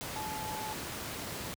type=tone in noise; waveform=sine; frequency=864 Hz; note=A5; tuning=32 cents flat; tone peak=-38 dBFS; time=0.16-0.73 s; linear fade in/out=0 ms; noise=pink; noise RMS=-39 dBFS; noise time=0.01-1.54 s; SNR=-2 dB; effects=high-pass 80 Hz 12 dB/octave